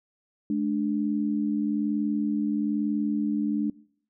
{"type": "tone pair together", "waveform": "sine", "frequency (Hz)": [213, 294.1], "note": ["G#3", "D4"], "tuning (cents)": [44, 3], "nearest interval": "tritone", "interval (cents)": 559, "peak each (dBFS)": -26, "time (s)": [0.5, 3.7], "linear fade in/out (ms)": 2, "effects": ["noise-tail reverb RT60 0.6 s tail -22 dB re dry"]}